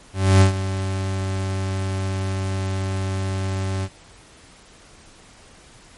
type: tone with ADSR envelope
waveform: 40% pulse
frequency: 95.7 Hz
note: G2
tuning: 41 cents flat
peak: -8 dBFS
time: 0.13-3.89 s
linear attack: 280 ms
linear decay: 110 ms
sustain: -13 dB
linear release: 53 ms
effects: pink hiss -48 dBFS RMS until 5.97 s + MP3 48 kbps